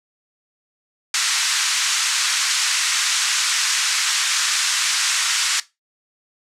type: band-pass noise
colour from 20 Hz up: white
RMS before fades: -20 dBFS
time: 1.14-5.6 s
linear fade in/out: 2 ms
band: 1200 to 7800 Hz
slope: 24 dB/octave
effects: noise-tail reverb RT60 0.2 s tail -17 dB re dry + low-pass 12000 Hz 12 dB/octave